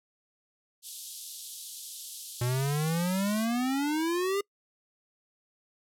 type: band-pass noise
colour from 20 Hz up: white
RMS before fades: -43 dBFS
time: 0.82-3.48 s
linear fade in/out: 50 ms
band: 3200 to 13000 Hz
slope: 48 dB/octave
type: exponential sweep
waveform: square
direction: up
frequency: 119.7 to 408.2 Hz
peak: -27 dBFS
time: 2.41-4.41 s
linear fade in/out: 5 ms
effects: noise-tail reverb RT60 0.1 s tail -26 dB re dry